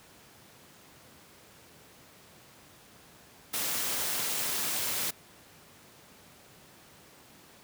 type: noise with amplitude modulation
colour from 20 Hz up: white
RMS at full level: -29 dBFS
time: 3.53-5.11 s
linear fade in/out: 10 ms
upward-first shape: sine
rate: 298 Hz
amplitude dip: 55%
effects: pink hiss -55 dBFS RMS until 7.63 s + high-pass 100 Hz 12 dB/octave